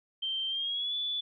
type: tone with pitch glide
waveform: sine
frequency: 3136 to 3460 Hz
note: G7 to A7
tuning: 0 to -30 cents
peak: -30 dBFS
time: 0.22-1.21 s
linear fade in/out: 10 ms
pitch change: +170 cents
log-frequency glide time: 0.48-0.95 s
effects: none